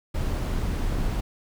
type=noise; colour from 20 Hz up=brown; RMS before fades=-26 dBFS; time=0.14-1.21 s; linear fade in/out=10 ms; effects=none